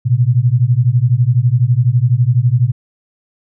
sine beating tone pair, 116.54 / 128.54 Hz, A#2 / C3, 0 / -30 cents, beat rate 12 Hz, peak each -12 dBFS, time 0.05-2.72 s, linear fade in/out 20 ms, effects none

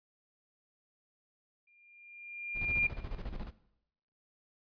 sine tone with exponential growth, 2400 Hz, D7, 37 cents sharp, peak -25 dBFS, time 1.67-2.87 s, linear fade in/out 5 ms, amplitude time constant 260 ms
brown noise with tremolo, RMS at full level -38 dBFS, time 2.54-3.52 s, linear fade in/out 50 ms, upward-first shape square, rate 14 Hz, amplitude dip 65%
effects noise-tail reverb RT60 0.8 s tail -17 dB re dry + resampled to 11025 Hz

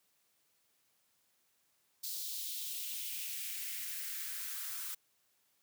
blue noise with high-pass filter sweep, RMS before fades -41 dBFS, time 2.03-4.95 s, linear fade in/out 10 ms, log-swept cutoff 4300 to 1200 Hz, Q 2.3, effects white hiss -75 dBFS RMS until 5.62 s + high-pass 80 Hz 12 dB/octave

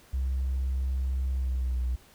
triangle tone with pitch glide, 65.41 to 61.99 Hz, C2 to B1, 0 to +7 cents, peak -22 dBFS, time 0.13-1.96 s, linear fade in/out 10 ms, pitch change -93 cents, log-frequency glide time 1.32-1.83 s, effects tanh soft clip ceiling -23 dBFS + pink hiss -57 dBFS RMS until 2.14 s

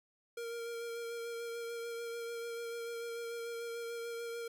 square tone with vibrato, 466.2 Hz, A#4, in tune, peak -40 dBFS, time 0.37-4.48 s, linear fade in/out 5 ms, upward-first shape sine, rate 6.8 Hz, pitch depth 16 cents each way, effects none

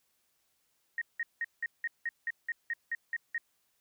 sine tone bursts, 1864.7 Hz, A#6, in tune, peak -30 dBFS, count 12, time 0.98-3.38 s, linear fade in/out 2 ms, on 35 ms, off 180 ms, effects white hiss -75 dBFS RMS until 3.8 s

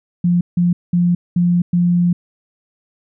sine tone bursts at uneven times, 175.1 Hz, F3, 5 cents sharp, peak -11 dBFS, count 5, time 0.24-0.41 / 0.57-0.73 / 0.93-1.15 / 1.36-1.62 / 1.73-2.13 s, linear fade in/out 5 ms, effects none

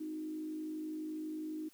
sine tone with frequency modulation, 311.1 Hz, D#4, in tune, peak -38 dBFS, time 0-1.69 s, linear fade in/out 10 ms, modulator 52 Hz, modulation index 0.44, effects white hiss -65 dBFS RMS until 1.73 s

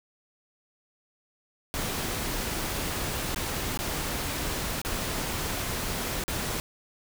pink noise with dropouts, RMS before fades -31 dBFS, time 1.74-6.6 s, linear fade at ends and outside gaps 0 ms, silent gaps 3.346-3.361 / 3.774-3.79 / 4.816-4.849 / 6.238-6.28 s, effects none

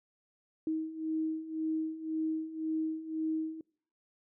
sine beating tone pair, 315.6 / 317.5 Hz, D#4 / D#4, +25 / +35 cents, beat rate 1.9 Hz, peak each -37 / -33 dBFS, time 0.67-3.61 s, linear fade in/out 2 ms, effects noise-tail reverb RT60 0.6 s tail -26 dB re dry

